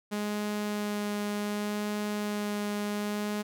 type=tone with vibrato; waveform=sawtooth; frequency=207.7 Hz; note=G#3; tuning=in tune; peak=-26 dBFS; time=0.11-3.43 s; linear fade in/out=20 ms; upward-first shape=sine; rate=0.67 Hz; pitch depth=9 cents each way; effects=none